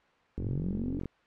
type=click train; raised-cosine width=3 ms; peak=-23 dBFS; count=32; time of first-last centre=0.38-1.057 s; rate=45.8 Hz
type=linear sweep; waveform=sine; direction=up; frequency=79 to 290 Hz; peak=-32 dBFS; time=0.38-0.99 s; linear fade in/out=5 ms
effects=white hiss -64 dBFS RMS until 1.26 s + low-pass 2000 Hz 12 dB/octave